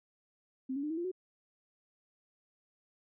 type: tone with pitch steps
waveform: sine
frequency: 261.6 / 280.4 / 300.5 / 322.1 / 345.2 / 370 Hz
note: C4 / C#4 / D4 / E4 / F4 / F#4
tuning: 0 / +20 / +40 / -40 / -20 / 0 cents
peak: -33 dBFS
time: 0.69-1.116 s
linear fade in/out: 10 ms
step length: 71 ms
effects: none